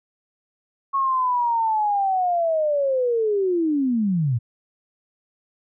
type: linear sweep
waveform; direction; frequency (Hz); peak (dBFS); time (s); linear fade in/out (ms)
sine; down; 1103 to 108.6; -18; 0.93-4.39; 20
effects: none